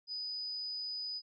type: tone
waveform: sine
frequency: 4978 Hz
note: D#8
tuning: in tune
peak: -37 dBFS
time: 0.07-1.22 s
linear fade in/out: 50 ms
effects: AAC 48 kbps